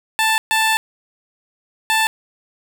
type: tone bursts at uneven times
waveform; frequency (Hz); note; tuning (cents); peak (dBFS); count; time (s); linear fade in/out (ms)
15% pulse; 882; A5; +4; -8; 3; 0.19-0.38 / 0.51-0.77 / 1.9-2.07; 0
effects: 8-bit